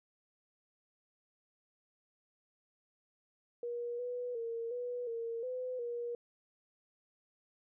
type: tone with pitch steps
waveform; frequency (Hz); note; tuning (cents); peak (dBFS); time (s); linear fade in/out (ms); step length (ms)
sine; 477.8 / 491.3 / 461.1 / 489.5 / 461.1 / 506 / 476.5; A#4 / B4 / A#4 / B4 / A#4 / B4 / A#4; +43 / -9 / -19 / -15 / -19 / +42 / +38; -36; 3.63-6.15; 2; 360
effects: none